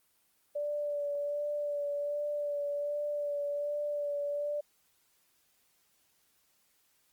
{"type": "tone with vibrato", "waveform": "sine", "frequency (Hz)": 582, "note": "D5", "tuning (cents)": -16, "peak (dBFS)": -31, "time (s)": [0.55, 4.61], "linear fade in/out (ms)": 10, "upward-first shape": "sine", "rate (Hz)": 1.3, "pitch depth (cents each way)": 19, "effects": ["white hiss -71 dBFS RMS until 7.12 s", "Opus 24 kbps"]}